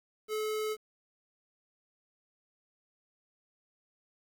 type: tone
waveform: square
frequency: 430.6 Hz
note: A4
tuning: 37 cents flat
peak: -32 dBFS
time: 0.28-0.77 s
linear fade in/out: 50 ms
effects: 10-bit